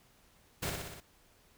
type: noise with echo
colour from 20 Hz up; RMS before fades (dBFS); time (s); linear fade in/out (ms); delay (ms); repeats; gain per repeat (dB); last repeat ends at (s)
pink; -35; 0.62-0.7; 10; 61; 5; -3; 1.005
effects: pink hiss -65 dBFS RMS until 1.57 s